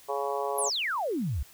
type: harmonic tone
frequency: 140 Hz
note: C#3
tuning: 18 cents sharp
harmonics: 3 / 4 / 5 / 6 / 7 / 8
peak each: -33 / -34 / -35 / -36 / -36 / -37 dBFS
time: 0.08-0.7 s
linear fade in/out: 20 ms
type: exponential sweep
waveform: sine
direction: down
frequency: 11650 to 59.3 Hz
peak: -27 dBFS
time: 0.58-1.43 s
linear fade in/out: 5 ms
effects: white hiss -54 dBFS RMS until 1.53 s